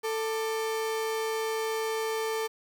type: tone pair together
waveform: 35% pulse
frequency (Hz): 443.5 / 1184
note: A4 / D6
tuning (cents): +14 / +14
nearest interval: octave + perfect fourth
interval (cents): 1700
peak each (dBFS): -27 / -37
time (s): 0.03-2.48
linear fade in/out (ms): 20
effects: 9-bit